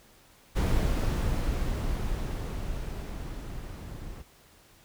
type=noise with level ramp; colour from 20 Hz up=brown; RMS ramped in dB=-24 to -41 dBFS; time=0.55-4.23 s; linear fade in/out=20 ms; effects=pink hiss -58 dBFS RMS until 4.84 s